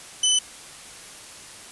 20% pulse tone, 3011 Hz, F#7, 30 cents sharp, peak -12 dBFS, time 0.23-0.39 s, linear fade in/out 5 ms, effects white hiss -42 dBFS RMS until 1.71 s + resampled to 24000 Hz

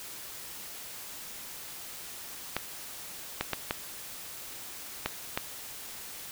clicks, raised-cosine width 0.3 ms, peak -12 dBFS, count 6, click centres 2.566 / 3.41 / 3.533 / 3.709 / 5.06 / 5.375 s, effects white hiss -43 dBFS RMS until 6.31 s

